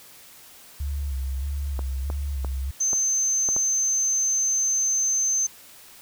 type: tone with vibrato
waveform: sine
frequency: 68.5 Hz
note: C#2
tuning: 20 cents flat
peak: -25 dBFS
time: 0.8-2.71 s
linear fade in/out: 5 ms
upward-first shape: square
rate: 1.6 Hz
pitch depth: 58 cents each way
type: clicks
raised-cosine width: 1 ms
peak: -19 dBFS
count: 6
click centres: 1.792 / 2.101 / 2.447 / 2.932 / 3.489 / 3.565 s
type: tone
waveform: sine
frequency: 6240 Hz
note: G8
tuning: 9 cents flat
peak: -20 dBFS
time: 2.8-5.47 s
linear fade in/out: 10 ms
effects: white hiss -48 dBFS RMS until 6.01 s